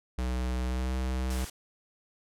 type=tone with pitch glide; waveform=square; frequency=62.6 to 64.06 Hz; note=B1 to C2; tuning=+24 to -36 cents; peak=-29 dBFS; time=0.18-1.45 s; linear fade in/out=5 ms; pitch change=+40 cents; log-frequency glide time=0.64-0.91 s
type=noise; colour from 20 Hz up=white; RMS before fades=-41 dBFS; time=1.3-1.5 s; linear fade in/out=5 ms
effects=low-pass 11000 Hz 12 dB/octave